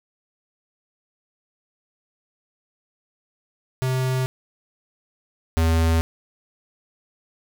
square tone pair in turn, 129.6 / 81.87 Hz, C3 / E2, -16 / -11 cents, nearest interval minor sixth, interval 795 cents, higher first, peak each -21 / -17 dBFS, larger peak second, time 3.82-4.26 / 5.57-6.01 s, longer neither, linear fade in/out 0 ms, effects none

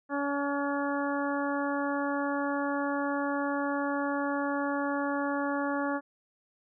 harmonic tone, 283.3 Hz, C#4, 38 cents sharp, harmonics 1 / 2 / 3 / 4 / 5 / 6, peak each -31 / -34 / -36 / -37 / -38 / -39 dBFS, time 0.09-6.01 s, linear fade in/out 50 ms, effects none

